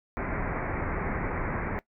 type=low-pass noise; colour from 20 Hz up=pink; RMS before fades=-31 dBFS; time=0.17-1.79 s; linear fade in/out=0 ms; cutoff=2300 Hz; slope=96 dB/octave; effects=noise-tail reverb RT60 0.1 s tail -19 dB re dry